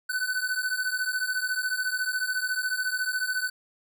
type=beating tone pair; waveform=square; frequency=1500 / 1514 Hz; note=F#6 / F#6; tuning=+23 / +39 cents; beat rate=14 Hz; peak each=-30 / -30 dBFS; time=0.09-3.5 s; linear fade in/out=10 ms; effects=none